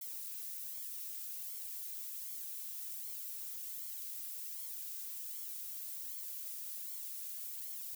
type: noise with flanger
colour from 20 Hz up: violet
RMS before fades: -44 dBFS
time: 0.01-7.95 s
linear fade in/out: 5 ms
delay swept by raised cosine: 0.91 to 2.51 ms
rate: 1.3 Hz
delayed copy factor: +0.65
effects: none